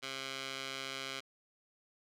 15% pulse tone with band-pass filter, 134.4 Hz, C3, 47 cents sharp, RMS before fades -42 dBFS, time 0.02-1.21 s, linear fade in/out 20 ms, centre 3300 Hz, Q 1.1, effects none

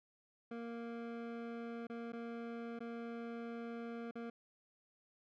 25% pulse tone with dropouts, 233.1 Hz, A#3, in tune, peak -39 dBFS, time 0.51-4.3 s, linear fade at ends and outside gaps 5 ms, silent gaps 1.87-1.897 / 2.122-2.131 / 2.791-2.804 / 4.111-4.154 s, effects low-pass 2000 Hz 12 dB/octave

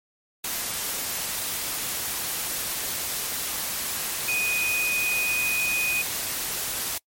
sine tone in noise, 2489 Hz, D#7, in tune, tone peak -23 dBFS, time 4.28-6.02 s, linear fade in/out 5 ms, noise white, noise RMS -29 dBFS, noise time 0.44-6.98 s, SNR +3 dB, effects noise-tail reverb RT60 0.1 s tail -26 dB re dry + MP3 64 kbps

